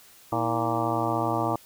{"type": "harmonic tone with a mistuned harmonic", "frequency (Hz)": 116.54, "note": "A#2", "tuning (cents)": 0, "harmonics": [1, 2, 3, 4, 5, 6, 7, 8, 9, 10], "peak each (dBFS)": [-32, -36, -30, -35, -33, -31, -32, -32, -38, -32], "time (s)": [0.32, 1.56], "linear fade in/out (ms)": 5, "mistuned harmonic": 3, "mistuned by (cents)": -120, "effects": ["white hiss -53 dBFS RMS until 1.65 s"]}